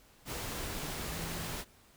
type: tone in noise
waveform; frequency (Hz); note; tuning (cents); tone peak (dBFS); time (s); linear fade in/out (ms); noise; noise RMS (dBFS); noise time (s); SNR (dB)
sine; 164.81; E3; 0; -42; 1.08-1.57; 50; pink; -39; 0.25-1.65; -6
effects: pink hiss -62 dBFS RMS until 1.96 s